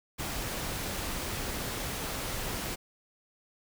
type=noise; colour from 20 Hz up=pink; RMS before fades=-35 dBFS; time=0.18-2.76 s; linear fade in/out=20 ms; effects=none